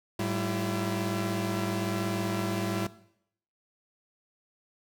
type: tone cluster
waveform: sawtooth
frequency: 106.9 / 192.7 / 336.6 Hz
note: A2 / G3 / E4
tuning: -49 / -29 / +36 cents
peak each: -29 dBFS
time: 0.19-2.87 s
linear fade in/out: 5 ms
effects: noise-tail reverb RT60 0.7 s tail -17 dB re dry